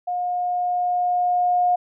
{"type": "tone with level ramp", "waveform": "sine", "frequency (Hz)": 716, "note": "F5", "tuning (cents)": 43, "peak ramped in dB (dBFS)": [-22, -15], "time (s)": [0.07, 1.76], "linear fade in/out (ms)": 10, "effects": []}